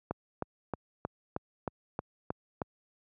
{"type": "click train", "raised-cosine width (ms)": 1, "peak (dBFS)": -18, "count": 9, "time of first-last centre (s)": [0.11, 2.618], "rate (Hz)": 3.19, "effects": ["high-pass 80 Hz 12 dB/octave"]}